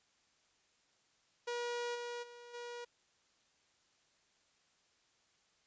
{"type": "tone with level steps", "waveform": "sawtooth", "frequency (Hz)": 480, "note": "B4", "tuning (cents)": -49, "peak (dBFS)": [-33, -37, -48, -40], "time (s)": [1.47, 2.85], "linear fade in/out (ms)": 10, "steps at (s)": [1.94, 2.22, 2.53], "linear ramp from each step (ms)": 20, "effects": ["white hiss -73 dBFS RMS until 5.66 s", "resampled to 16000 Hz"]}